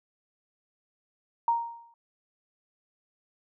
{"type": "tone with exponential decay", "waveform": "sine", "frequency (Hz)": 932.3, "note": "A#5", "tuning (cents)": 0, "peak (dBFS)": -19, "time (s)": [1.48, 1.94], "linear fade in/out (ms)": 2, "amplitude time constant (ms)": 100, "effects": []}